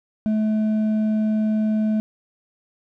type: tone with hard clipping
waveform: sine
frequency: 215.9 Hz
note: A3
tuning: 33 cents flat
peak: -19 dBFS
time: 0.26-2 s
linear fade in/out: 0 ms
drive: 4 dB
effects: none